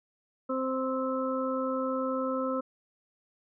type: harmonic tone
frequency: 261.6 Hz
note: C4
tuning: in tune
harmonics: 1 / 2 / 4 / 5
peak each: -32 / -31 / -39 / -35 dBFS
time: 0.49-2.61 s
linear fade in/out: 10 ms
effects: none